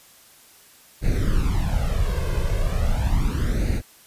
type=noise with flanger; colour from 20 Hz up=brown; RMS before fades=-21 dBFS; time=1.01-3.82 s; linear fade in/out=50 ms; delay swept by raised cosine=0.46 to 1.96 ms; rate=0.37 Hz; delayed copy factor=+0.8; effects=white hiss -51 dBFS RMS until 4.06 s + resampled to 32000 Hz